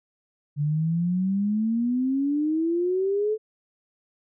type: exponential sweep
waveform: sine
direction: up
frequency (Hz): 143.5 to 439.5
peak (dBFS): -21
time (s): 0.56-3.38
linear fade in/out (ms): 50
effects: none